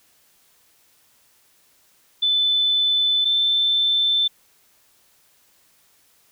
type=tone pair in turn; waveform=sine; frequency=3511 / 3540 Hz; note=A7 / A7; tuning=-4 / +10 cents; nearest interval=unison; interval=14 cents; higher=second; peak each=-16 dBFS; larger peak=neither; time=2.22-3.25 / 3.25-4.28 s; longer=neither; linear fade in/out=10 ms; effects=white hiss -59 dBFS RMS until 6.31 s